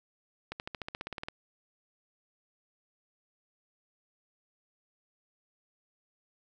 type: accelerating click train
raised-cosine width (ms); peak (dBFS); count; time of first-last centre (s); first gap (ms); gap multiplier
0.3; -21; 13; 0.52-1.285; 79; 0.96
effects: none